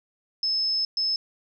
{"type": "tone bursts at uneven times", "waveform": "sine", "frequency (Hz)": 5220, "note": "E8", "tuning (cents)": -18, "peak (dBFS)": -22, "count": 2, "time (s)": [[0.43, 0.85], [0.97, 1.16]], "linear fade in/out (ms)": 2, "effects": []}